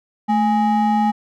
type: ring-modulated tone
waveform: triangle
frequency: 523.3 Hz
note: C5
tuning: in tune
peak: -9 dBFS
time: 0.28-1.12 s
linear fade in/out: 20 ms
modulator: 305 Hz
effects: none